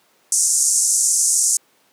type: band-pass noise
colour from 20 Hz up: pink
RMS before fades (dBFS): -17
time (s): 0.32-1.57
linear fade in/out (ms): 2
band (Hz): 6100 to 9800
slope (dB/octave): 48
effects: pink hiss -58 dBFS RMS until 1.92 s + high-pass 300 Hz 12 dB/octave